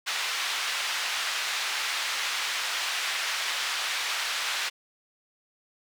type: band-pass noise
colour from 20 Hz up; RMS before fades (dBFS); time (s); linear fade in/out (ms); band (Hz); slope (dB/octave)
white; -30; 0.06-4.7; 20; 1100 to 3800; 12
effects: none